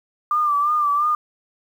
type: tone with vibrato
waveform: sine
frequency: 1185 Hz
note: D6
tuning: 15 cents sharp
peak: -16 dBFS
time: 0.31-1.15 s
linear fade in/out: 2 ms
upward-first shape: sine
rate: 2.9 Hz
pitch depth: 54 cents each way
effects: 8-bit